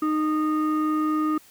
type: tone pair together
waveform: sine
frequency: 308.2 / 1232.8 Hz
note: D#4 / D#6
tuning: -16 / -16 cents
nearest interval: 2 octaves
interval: 2400 cents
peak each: -20 / -25 dBFS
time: 0.02-1.38 s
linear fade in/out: 5 ms
effects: tanh soft clip ceiling -17 dBFS + white hiss -53 dBFS RMS until 1.5 s